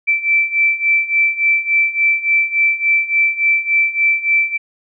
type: beating tone pair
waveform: sine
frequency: 2329 / 2332.5 Hz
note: D7 / D7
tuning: -15 / -12 cents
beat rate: 3.5 Hz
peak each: -17 / -14 dBFS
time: 0.07-4.58 s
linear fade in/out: 20 ms
effects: none